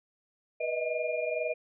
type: tone cluster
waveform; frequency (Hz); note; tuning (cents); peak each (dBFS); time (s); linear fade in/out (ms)
sine; 486.7 / 615 / 637 / 2414; B4 / D#5 / D#5 / D7; -25 / -20 / +41 / +47; -34 / -34 / -33 / -37; 0.6-1.54; 10
effects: none